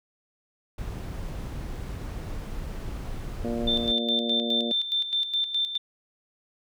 brown noise, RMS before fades -34 dBFS, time 0.78-3.92 s, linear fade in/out 5 ms
clicks, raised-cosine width 5 ms, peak -28 dBFS, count 5, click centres 1.085 / 1.388 / 1.738 / 1.825 / 2.622 s
harmonic tone, 117.2 Hz, A#2, 10 cents sharp, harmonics 2 / 3 / 4 / 5 / 6, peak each -29 / -35 / -35 / -35 / -41 dBFS, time 3.44-4.72 s, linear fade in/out 5 ms
sine tone with tremolo, 3565 Hz, A7, 22 cents sharp, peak -22 dBFS, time 3.67-5.78 s, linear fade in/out 10 ms, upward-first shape square, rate 4.8 Hz, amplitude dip 65%
effects none

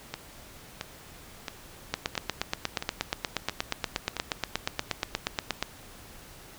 two click trains, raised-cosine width 0.2 ms, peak -15 / -9 dBFS, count 7 / 32, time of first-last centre 0.14-4.167 / 1.94-5.626 s, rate 1.49 / 8.41 Hz, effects pink hiss -49 dBFS RMS until 6.58 s

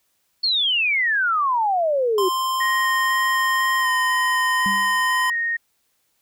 sine exponential sweep, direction down, 4435 to 358.6 Hz, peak -17 dBFS, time 0.43-2.29 s, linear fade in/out 10 ms
square tone with pitch glide, 1046.5 to 1018.5 Hz, C6 to C6, 0 to -47 cents, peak -21 dBFS, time 2.18-5.3 s, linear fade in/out 2 ms, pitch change -47 cents, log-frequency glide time 3.79-3.89 s
sine tone with vibrato, 1864.7 Hz, A#6, in tune, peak -20 dBFS, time 2.6-5.57 s, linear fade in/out 10 ms, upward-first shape square, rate 2 Hz, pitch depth 8 cents each way
sine tone with exponential decay, 197.6 Hz, G3, 14 cents sharp, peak -23 dBFS, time 4.66-5.1 s, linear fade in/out 0 ms, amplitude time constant 95 ms
effects white hiss -68 dBFS RMS until 6.21 s

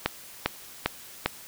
click train, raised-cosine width 0.3 ms, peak -6 dBFS, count 4, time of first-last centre 0.06-1.26 s, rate 2.5 Hz, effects white hiss -46 dBFS RMS until 1.47 s

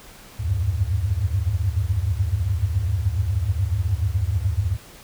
sine tone cluster, 74.9 / 88.7 / 98 / 105.1 Hz, D2 / F2 / G2 / G#2, +35 / +27 / 0 / +21 cents, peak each -25 dBFS, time 0.39-4.77 s, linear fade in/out 20 ms, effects pink hiss -45 dBFS RMS until 5.03 s

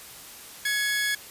sawtooth tone pair together, 1682.1 / 2198 Hz, G#6 / C#7, +22 / -15 cents, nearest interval perfect fourth, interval 463 cents, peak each -21 / -28 dBFS, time 0.65-1.15 s, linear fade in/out 5 ms, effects white hiss -44 dBFS RMS until 1.3 s + resampled to 32000 Hz

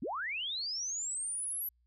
sine linear sweep, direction up, 172 to 11840 Hz, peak -34 dBFS, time 0.02-1.69 s, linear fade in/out 5 ms, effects added 60 Hz sine -68 dBFS peak until 1.86 s

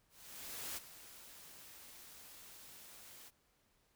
white noise with ADSR envelope, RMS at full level -43 dBFS, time 0.09-3.31 s, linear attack 680 ms, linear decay 21 ms, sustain -13 dB, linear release 34 ms, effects pink hiss -75 dBFS RMS until 3.95 s

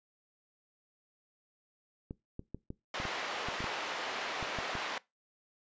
clicks, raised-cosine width 3 ms, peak -27 dBFS, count 12, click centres 2.109 / 2.394 / 2.546 / 2.704 / 3.001 / 3.053 / 3.486 / 3.605 / 3.642 / 4.427 / 4.587 / 4.753 s
pink band-pass noise, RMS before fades -38 dBFS, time 2.94-4.98 s, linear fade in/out 2 ms, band 610 to 3500 Hz, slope 12 dB/octave
effects noise-tail reverb RT60 0.2 s tail -21 dB re dry + resampled to 16000 Hz

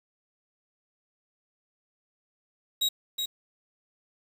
40% pulse tone with echo, 3815 Hz, A#7, 39 cents sharp, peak -22 dBFS, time 2.81-2.89 s, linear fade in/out 10 ms, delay 370 ms, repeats 1, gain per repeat -5 dB, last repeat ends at 3.26 s, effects 8-bit

